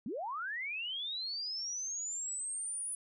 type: linear sweep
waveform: sine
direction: up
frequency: 185 to 9960 Hz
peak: -36 dBFS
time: 0.06-2.95 s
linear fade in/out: 2 ms
effects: none